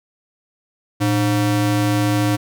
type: ring-modulated tone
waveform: square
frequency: 208.1 Hz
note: G#3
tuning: 4 cents sharp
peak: -13 dBFS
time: 1-2.37 s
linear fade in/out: 20 ms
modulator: 93.9 Hz
effects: none